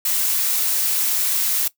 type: noise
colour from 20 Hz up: blue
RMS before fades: -20 dBFS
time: 0.05-1.68 s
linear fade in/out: 5 ms
effects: noise-tail reverb RT60 0.1 s tail -18 dB re dry